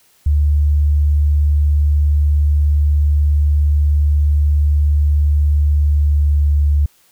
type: tone with pitch glide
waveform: sine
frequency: 73.6 to 72.92 Hz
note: D2 to D2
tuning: +4 to -12 cents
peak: -10 dBFS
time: 0.26-6.86 s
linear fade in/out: 5 ms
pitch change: -16 cents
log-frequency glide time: 5.74-6.56 s
effects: white hiss -54 dBFS RMS until 7.11 s